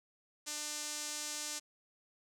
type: tone with band-pass filter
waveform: sawtooth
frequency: 298.7 Hz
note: D4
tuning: 29 cents sharp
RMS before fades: -41 dBFS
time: 0.46-1.6 s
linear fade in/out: 20 ms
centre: 6900 Hz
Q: 1.7
effects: none